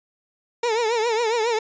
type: tone with vibrato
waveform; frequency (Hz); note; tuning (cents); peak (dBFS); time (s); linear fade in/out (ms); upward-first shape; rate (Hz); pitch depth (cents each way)
30% pulse; 456.5; A#4; -36; -17; 0.63-1.59; 5; triangle; 7.3; 130
effects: resampled to 16000 Hz